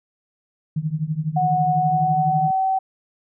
sine tone with tremolo, 155.56 Hz, D#3, in tune, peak -17 dBFS, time 0.76-2.51 s, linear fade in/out 5 ms, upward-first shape triangle, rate 12 Hz, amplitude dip 95%
sine tone with pitch glide, 735 to 764 Hz, F#5 to G5, -12 to -45 cents, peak -17 dBFS, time 1.36-2.79 s, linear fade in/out 10 ms, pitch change +67 cents, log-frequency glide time 1.73-2.65 s
effects none

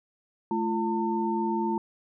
sine tone cluster, 217.8 / 342.2 / 902 Hz, A3 / F4 / A5, -17 / -35 / +43 cents, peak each -29 dBFS, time 0.51-1.78 s, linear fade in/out 2 ms, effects none

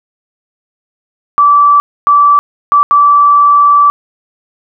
sine tone bursts at uneven times, 1159 Hz, D6, 23 cents flat, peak -3 dBFS, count 4, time 1.38-1.8 / 2.07-2.39 / 2.72-2.83 / 2.91-3.9 s, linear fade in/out 0 ms, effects none

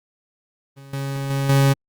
40% pulse tone with level steps, 137.6 Hz, C#3, 12 cents flat, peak -38 / -23 / -19 / -12 dBFS, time 0.76-1.74 s, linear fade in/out 20 ms, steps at 0.93 / 1.3 / 1.49 s, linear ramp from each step 5 ms, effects Opus 32 kbps

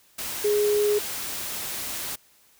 sine tone in noise, 415.9 Hz, G#4, 2 cents sharp, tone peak -19 dBFS, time 0.44-0.99 s, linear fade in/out 10 ms, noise white, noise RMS -32 dBFS, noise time 0.18-2.16 s, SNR +10 dB, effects white hiss -59 dBFS RMS until 2.59 s

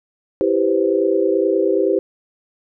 sine chord, C major seventh, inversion first, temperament equal, 329.6 / 392 / 493.9 / 523.3 Hz, E4 / G4 / B4 / C5, 0 / 0 / 0 / 0 cents, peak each -20 / -17 / -22 / -21 dBFS, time 0.41-1.99 s, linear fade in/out 0 ms, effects none

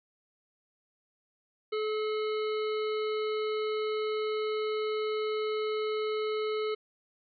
harmonic tone with a mistuned harmonic, 430 Hz, A4, 40 cents flat, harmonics 1 / 3 / 5 / 7 / 9 / 10, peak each -29 / -39 / -43 / -46 / -48 / -49 dBFS, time 1.72-6.75 s, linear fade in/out 10 ms, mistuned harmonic 9, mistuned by +18 cents, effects none

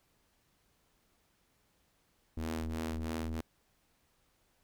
sawtooth ring-modulated tone, 80.8 Hz, E2, 34 cents flat, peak -28 dBFS, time 2.37-3.41 s, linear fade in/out 5 ms, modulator 160 Hz, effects pink hiss -73 dBFS RMS until 4.63 s

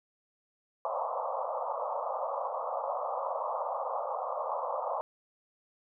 pink band-pass noise, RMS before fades -34 dBFS, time 0.85-5.01 s, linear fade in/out 0 ms, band 510 to 1200 Hz, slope 96 dB/octave, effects none

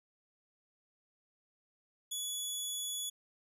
15% pulse tone, 3400 Hz, G#7, 40 cents sharp, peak -29 dBFS, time 2.11-3.1 s, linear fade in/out 10 ms, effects resampled to 32000 Hz

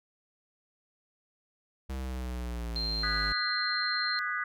square linear sweep, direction down, 66.5 to 51 Hz, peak -34 dBFS, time 1.89-3.33 s, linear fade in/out 10 ms
sine tone, 4168 Hz, C8, 7 cents flat, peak -31 dBFS, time 2.76-4.19 s, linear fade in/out 0 ms
sine chord, G# minor seventh, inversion second, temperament equal with one note detuned, 1228.8 / 1480 / 1661.2 / 1975.5 Hz, D#6 / F#6 / G#6 / B6, -22 / 0 / 0 / 0 cents, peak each -35 / -34 / -37 / -36 dBFS, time 3.03-4.44 s, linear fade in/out 5 ms
effects none

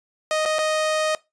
sawtooth tone with dropouts, 622 Hz, D#5, 1 cent flat, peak -16 dBFS, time 0.31-1.15 s, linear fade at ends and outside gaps 1 ms, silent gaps 0.453-0.458 / 0.585-0.589 s, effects noise-tail reverb RT60 0.2 s tail -20 dB re dry + resampled to 22050 Hz

